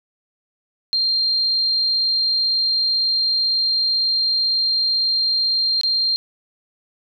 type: tone with dropouts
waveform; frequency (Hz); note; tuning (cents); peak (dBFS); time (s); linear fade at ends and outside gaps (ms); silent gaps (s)
sine; 4186; C8; 0; -16; 0.93-6.16; 0; 5.812-5.834
effects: none